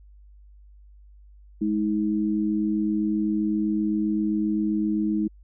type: tone pair together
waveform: sine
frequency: 209.9 / 317.6 Hz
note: G#3 / D#4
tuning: +19 / +36 cents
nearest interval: perfect fifth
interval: 717 cents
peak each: -24 dBFS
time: 1.61-5.28 s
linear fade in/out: 10 ms
effects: added 50 Hz sine -47 dBFS peak until 5.43 s